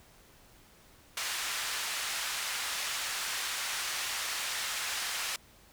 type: band-pass noise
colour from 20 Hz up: pink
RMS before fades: -35 dBFS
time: 1.17-5.36 s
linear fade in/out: 2 ms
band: 1400 to 10000 Hz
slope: 12 dB/octave
effects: pink hiss -59 dBFS RMS until 5.72 s